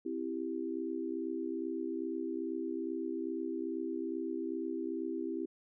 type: chord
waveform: sine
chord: C major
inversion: none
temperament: equal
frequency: 261.6 / 329.6 / 392 Hz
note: C4 / E4 / G4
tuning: 0 / 0 / 0 cents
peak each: -40 / -37 / -40 dBFS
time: 0.05-5.46 s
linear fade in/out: 10 ms
effects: none